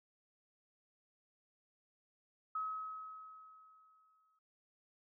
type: tone with exponential decay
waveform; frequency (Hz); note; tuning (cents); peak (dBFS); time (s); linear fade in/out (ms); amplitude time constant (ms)
sine; 1279; D#6; +47; -35; 2.55-4.39; 5; 400
effects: none